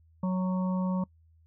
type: harmonic tone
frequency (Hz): 184.9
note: F#3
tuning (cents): -1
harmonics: 1 / 3 / 5 / 6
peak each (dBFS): -26 / -38 / -40 / -43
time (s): 0.23-1.04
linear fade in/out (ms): 5
effects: noise-tail reverb RT60 0.1 s tail -25 dB re dry + added 81 Hz sine -58 dBFS peak until 1.46 s